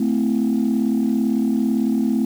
sine chord, A minor, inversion none, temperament equal with one note detuned, 220 / 257.9 / 329.6 Hz, A3 / C4 / E4, 0 / -25 / 0 cents, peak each -18 / -19 / -24 dBFS, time 0-2.25 s, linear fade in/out 5 ms, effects tanh soft clip ceiling -11 dBFS + 7-bit

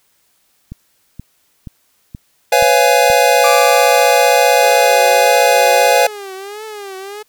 click train, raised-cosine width 5 ms, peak -16 dBFS, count 6, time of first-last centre 0.72-3.101 s, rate 2.1 Hz
square chord, C# dominant seventh, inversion third, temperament just, 498.9 / 554.4 / 693 / 831.5 Hz, B4 / C#5 / E#5 / G#5, +17 / 0 / -14 / +2 cents, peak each -15 dBFS, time 2.52-6.07 s, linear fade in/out 5 ms
40% pulse tone with exponential decay, 1175 Hz, D6, 1 cent sharp, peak -14 dBFS, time 3.44-5.93 s, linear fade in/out 2 ms, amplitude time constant 540 ms
sawtooth tone with vibrato, 406.6 Hz, G#4, 37 cents flat, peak -23 dBFS, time 4.62-7.23 s, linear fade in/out 10 ms, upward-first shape triangle, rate 1.6 Hz, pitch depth 140 cents each way
effects white hiss -59 dBFS RMS until 7.28 s

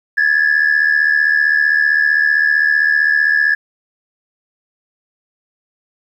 sine tone pair together, 1666.5 / 1742 Hz, G#6 / A6, +5 / -18 cents, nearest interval minor second, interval 77 cents, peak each -12 dBFS, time 0.17-3.55 s, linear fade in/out 10 ms, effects tanh soft clip ceiling -6 dBFS + 8-bit

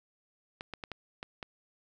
clicks, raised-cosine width 0.3 ms, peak -23 dBFS, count 6, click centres 0.609 / 0.737 / 0.838 / 0.917 / 1.229 / 1.428 s, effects none

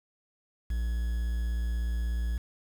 triangle tone with quantisation, 58.27 Hz, A#1, in tune, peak -25 dBFS, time 0.7-2.38 s, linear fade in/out 5 ms, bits 8, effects none

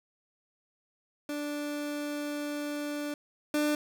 30% pulse tone pair in turn, 293.2 / 297.6 Hz, D4 / D4, -3 / +23 cents, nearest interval unison, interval 26 cents, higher second, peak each -30 / -23 dBFS, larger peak second, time 1.29-3.14 / 3.54-3.75 s, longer first, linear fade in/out 2 ms, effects none

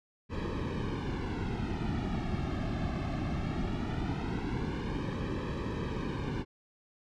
brown noise with flanger, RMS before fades -34 dBFS, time 0.29-6.45 s, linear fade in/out 50 ms, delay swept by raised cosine 1.4 to 2.09 ms, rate 0.19 Hz, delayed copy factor -0.85, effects low-pass 4000 Hz 12 dB/octave

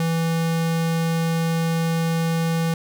square tone, 164.81 Hz, E3, in tune, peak -20 dBFS, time 0-2.74 s, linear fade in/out 2 ms, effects none

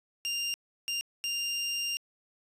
25% pulse tone bursts at uneven times, 2794 Hz, F7, in tune, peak -26 dBFS, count 3, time 0.25-0.54 / 0.88-1.01 / 1.24-1.97 s, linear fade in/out 0 ms, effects resampled to 32000 Hz + 9-bit

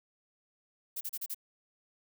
violet noise bursts, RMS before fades -37 dBFS, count 5, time 0.96-1.346 s, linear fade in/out 10 ms, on 50 ms, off 34 ms, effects none

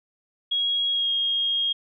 sine tone with pitch glide, 3302 to 3253 Hz, G#7 to G#7, -11 to -37 cents, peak -21 dBFS, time 0.51-1.73 s, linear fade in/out 10 ms, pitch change -26 cents, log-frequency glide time 0.9-1.1 s, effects none

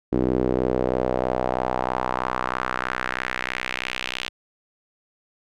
sawtooth tone with band-pass filter sweep, 63.1 Hz, B1, 38 cents sharp, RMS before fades -25 dBFS, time 0.12-4.29 s, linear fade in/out 10 ms, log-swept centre 330 to 3100 Hz, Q 2.2, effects none

